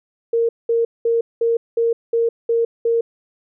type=tone bursts; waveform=sine; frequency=462.9 Hz; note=A#4; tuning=12 cents flat; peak=-14 dBFS; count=8; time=0.33-3.01 s; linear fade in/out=5 ms; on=160 ms; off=200 ms; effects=none